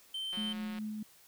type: tone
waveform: triangle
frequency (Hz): 3104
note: G7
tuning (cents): -18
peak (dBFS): -34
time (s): 0.14-0.53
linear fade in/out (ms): 5
type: click train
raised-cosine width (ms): 0.3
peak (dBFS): -32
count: 84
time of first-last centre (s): 0.33-0.786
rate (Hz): 182
type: tone with tremolo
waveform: sine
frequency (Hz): 214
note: A3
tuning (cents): -48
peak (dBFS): -35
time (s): 0.37-1.03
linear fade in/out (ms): 5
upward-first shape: sine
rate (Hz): 4.7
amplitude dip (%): 25
effects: white hiss -61 dBFS RMS until 1.27 s